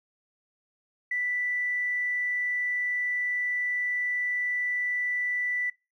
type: tone with tanh clipping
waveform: triangle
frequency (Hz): 1975.5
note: B6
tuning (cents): 0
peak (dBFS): -26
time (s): 1.11-5.7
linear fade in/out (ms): 5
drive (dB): 3
effects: noise-tail reverb RT60 0.3 s tail -25 dB re dry